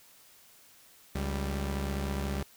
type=tone pair together; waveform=sawtooth; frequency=70.18 / 196 Hz; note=C#2 / G3; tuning=+22 / 0 cents; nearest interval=octave + tritone; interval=1778 cents; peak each=-28 / -32 dBFS; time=1.15-2.43 s; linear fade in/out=5 ms; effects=white hiss -58 dBFS RMS until 2.56 s